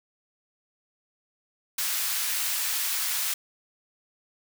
white high-pass noise, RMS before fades -28 dBFS, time 1.78-3.34 s, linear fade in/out 5 ms, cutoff 1200 Hz, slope 12 dB/octave, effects none

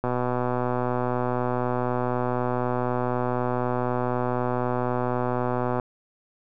click train, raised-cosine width 1 ms, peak -12 dBFS, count 715, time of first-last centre 0.04-5.798 s, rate 124 Hz, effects none

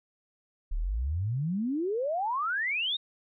sine exponential sweep, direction up, 32.97 to 3800 Hz, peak -27 dBFS, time 0.71-2.97 s, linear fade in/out 10 ms, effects none

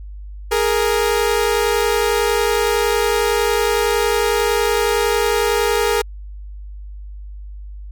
sawtooth tone pair together, 415.3 / 466.2 Hz, G#4 / A#4, 0 / 0 cents, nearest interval major second, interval 200 cents, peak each -14 dBFS, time 0.51-6.02 s, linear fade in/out 10 ms, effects added 50 Hz sine -30 dBFS peak until 7.91 s

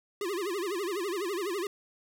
square tone with vibrato, 375.9 Hz, F#4, 27 cents sharp, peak -31 dBFS, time 0.21-1.67 s, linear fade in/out 2 ms, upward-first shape sine, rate 12 Hz, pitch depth 190 cents each way, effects none

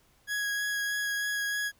40% pulse tone with vibrato, 1661.2 Hz, G#6, in tune, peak -28 dBFS, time 0.27-1.72 s, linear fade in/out 50 ms, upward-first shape sine, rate 3.2 Hz, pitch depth 10 cents each way, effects pink hiss -65 dBFS RMS until 1.79 s

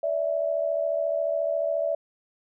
sine tone pair together, 580 / 654.2 Hz, D5 / E5, -22 / -13 cents, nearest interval major second, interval 209 cents, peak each -26 dBFS, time 0.03-1.95 s, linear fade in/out 5 ms, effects none

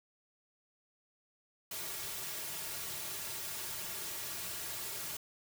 white noise with comb filter, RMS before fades -41 dBFS, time 1.71-5.17 s, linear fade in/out 5 ms, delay 3.9 ms, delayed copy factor -0.75, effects none

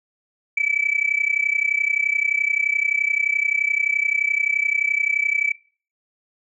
sine tone with amplitude modulation, 2302 Hz, D7, 35 cents flat, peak -14 dBFS, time 0.57-5.52 s, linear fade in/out 5 ms, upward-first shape sine, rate 31.6 Hz, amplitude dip 90%, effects noise-tail reverb RT60 0.4 s tail -20 dB re dry + tanh soft clip ceiling -10 dBFS

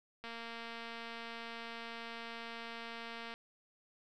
click train, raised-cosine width 0.3 ms, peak -30 dBFS, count 717, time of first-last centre 0.24-3.34 s, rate 231 Hz, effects none

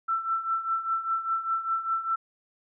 sine tone with tremolo, 1336 Hz, E6, 23 cents sharp, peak -22 dBFS, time 0.08-2.16 s, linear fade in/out 10 ms, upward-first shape triangle, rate 5 Hz, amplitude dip 80%, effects none

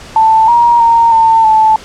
sine tone with pitch steps, 885 / 946 / 925 / 899 / 874 Hz, A5 / A#5 / A#5 / A5 / A5, +10 / +25 / -14 / +37 / -12 cents, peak -4 dBFS, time 0.16-1.76 s, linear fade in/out 2 ms, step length 320 ms, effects pink hiss -32 dBFS RMS until 1.84 s + low-pass 7000 Hz 12 dB/octave

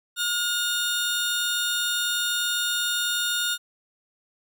sawtooth tone pair together, 1429 / 3660 Hz, F6 / A#7, +39 / -32 cents, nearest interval octave + major third, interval 1629 cents, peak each -23 dBFS, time 0.16-3.58 s, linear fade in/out 50 ms, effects none

